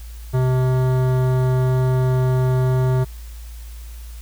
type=tone with hard clipping; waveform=sine; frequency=128.5 Hz; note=C3; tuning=31 cents flat; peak=-17 dBFS; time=0.33-3.05 s; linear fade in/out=20 ms; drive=16 dB; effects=added 57 Hz sine -32 dBFS peak until 4.21 s + white hiss -47 dBFS RMS until 4.21 s